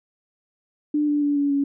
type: tone with pitch steps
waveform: sine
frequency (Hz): 297.4 / 293.1 / 288.9 / 284.8 / 280.7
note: D4 / D4 / D4 / C#4 / C#4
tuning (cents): +22 / -3 / -28 / +47 / +22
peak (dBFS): -18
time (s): 0.94-1.64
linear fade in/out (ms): 5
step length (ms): 140
effects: none